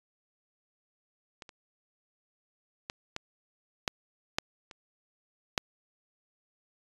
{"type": "clicks", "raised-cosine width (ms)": 0.2, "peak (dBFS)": [-26, -30, -18, -17, -10, -9, -29, -8], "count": 8, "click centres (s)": [1.422, 1.492, 2.899, 3.164, 3.878, 4.385, 4.712, 5.578], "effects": ["resampled to 24000 Hz"]}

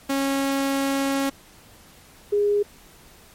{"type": "tone pair in turn", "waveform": ["sawtooth", "sine"], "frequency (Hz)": [274.2, 410.8], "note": ["C#4", "G#4"], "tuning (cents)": [-19, -19], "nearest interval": "perfect fifth", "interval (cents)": 700, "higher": "second", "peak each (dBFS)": -17, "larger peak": "neither", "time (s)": [[0.09, 1.3], [2.32, 2.63]], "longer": "first", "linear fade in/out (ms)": 10, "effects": ["pink hiss -50 dBFS RMS until 3.34 s", "MP3 64 kbps"]}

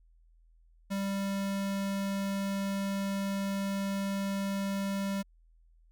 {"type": "tone", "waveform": "square", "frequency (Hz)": 196.9, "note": "G3", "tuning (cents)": 8, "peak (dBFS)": -31, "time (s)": [0.9, 5.23], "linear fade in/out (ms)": 20, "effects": ["added 41 Hz sine -59 dBFS peak until 5.91 s"]}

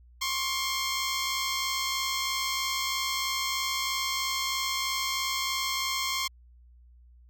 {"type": "tone pair together", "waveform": "10% pulse", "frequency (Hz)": [1062, 1125.1], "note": ["C6", "C#6"], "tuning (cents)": [25, 25], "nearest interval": "minor second", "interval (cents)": 100, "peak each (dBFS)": [-20, -27], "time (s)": [0.21, 6.28], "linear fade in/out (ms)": 10, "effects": ["added 60 Hz sine -52 dBFS peak until 7.29 s"]}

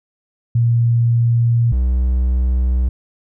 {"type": "tone pair in turn", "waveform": ["sine", "triangle"], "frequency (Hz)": [117.6, 62.69], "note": ["A#2", "B1"], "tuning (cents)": [16, 27], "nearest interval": "major seventh", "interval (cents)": 1089, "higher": "first", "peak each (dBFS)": -11, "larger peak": "neither", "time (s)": [[0.55, 1.72], [1.72, 2.89]], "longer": "neither", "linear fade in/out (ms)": 5, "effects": []}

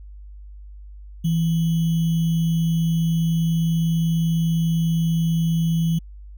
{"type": "tone with sample-and-hold", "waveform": "sine", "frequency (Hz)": 164.81, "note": "E3", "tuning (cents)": 0, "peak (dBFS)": -17, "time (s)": [1.24, 5.99], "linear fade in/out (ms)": 10, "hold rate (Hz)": 3150, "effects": ["added 50 Hz sine -37 dBFS peak until 6.37 s"]}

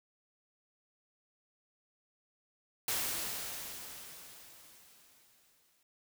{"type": "noise with exponential decay", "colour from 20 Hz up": "white", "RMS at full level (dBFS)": -33, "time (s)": [2.88, 5.83], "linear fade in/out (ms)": 2, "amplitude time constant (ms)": 640, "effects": []}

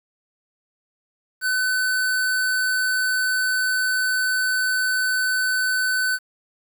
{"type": "tone", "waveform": "square", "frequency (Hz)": 1511, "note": "F#6", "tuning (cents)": 36, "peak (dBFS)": -20, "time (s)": [1.41, 6.19], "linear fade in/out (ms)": 50, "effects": ["8-bit"]}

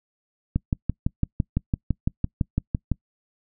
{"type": "click train", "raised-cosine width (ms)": 5, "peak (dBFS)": -9, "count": 15, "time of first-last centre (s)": [0.56, 2.917], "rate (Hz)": 5.94, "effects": ["noise-tail reverb RT60 0.1 s tail -26 dB re dry"]}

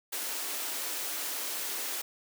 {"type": "high-pass noise", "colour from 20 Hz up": "white", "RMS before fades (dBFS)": -35, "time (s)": [0.12, 2.02], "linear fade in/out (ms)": 10, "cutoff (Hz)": 250, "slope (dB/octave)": 96, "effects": []}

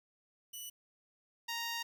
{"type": "tone pair in turn", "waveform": "10% pulse", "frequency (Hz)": [2960, 932.3], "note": ["F#7", "A#5"], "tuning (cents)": [0, 0], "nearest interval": "octave + minor sixth", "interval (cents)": 2000, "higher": "first", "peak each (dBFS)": [-35, -28], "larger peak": "second", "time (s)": [[0.53, 0.7], [1.48, 1.83]], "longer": "second", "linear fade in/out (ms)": 10, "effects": ["11-bit"]}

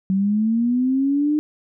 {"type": "linear sweep", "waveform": "sine", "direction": "up", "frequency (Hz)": [187.8, 305], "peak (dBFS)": -16, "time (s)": [0.1, 1.39], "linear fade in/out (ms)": 0, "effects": []}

